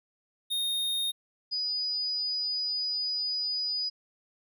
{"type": "tone pair in turn", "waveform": ["square", "sine"], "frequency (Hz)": [3699, 4948], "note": ["A#7", "D#8"], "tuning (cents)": [-14, -10], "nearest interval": "perfect fourth", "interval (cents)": 504, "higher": "second", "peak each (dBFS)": -28, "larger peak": "neither", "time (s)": [[0.5, 1.12], [1.51, 3.9]], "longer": "second", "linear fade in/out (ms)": 20, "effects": []}